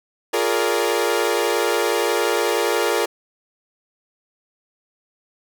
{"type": "chord", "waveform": "sawtooth", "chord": "Bb dominant seventh", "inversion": "second", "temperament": "equal with one note detuned", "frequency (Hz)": [349.2, 415.3, 466.2, 578.6], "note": ["F4", "Ab4", "Bb4", "D5"], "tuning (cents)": [0, 0, 0, -26], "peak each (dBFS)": [-21, -19, -18, -22], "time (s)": [0.33, 3.06], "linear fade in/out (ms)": 10, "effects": []}